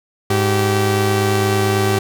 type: tone pair together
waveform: sawtooth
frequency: 103.83 / 386.4 Hz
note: G#2 / G4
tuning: 0 / -25 cents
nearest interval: octave + major seventh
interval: 2275 cents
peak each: -13 dBFS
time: 0.3-1.99 s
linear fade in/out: 5 ms
effects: none